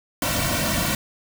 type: noise with comb filter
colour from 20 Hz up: pink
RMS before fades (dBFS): -23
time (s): 0.22-0.95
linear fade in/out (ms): 2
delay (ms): 2.4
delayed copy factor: -1
effects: none